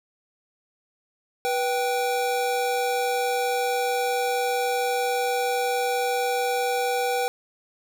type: tone pair together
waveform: square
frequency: 490 / 779.2 Hz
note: B4 / G5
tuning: -14 / -11 cents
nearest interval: minor sixth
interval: 803 cents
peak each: -26 dBFS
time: 1.45-7.28 s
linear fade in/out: 0 ms
effects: none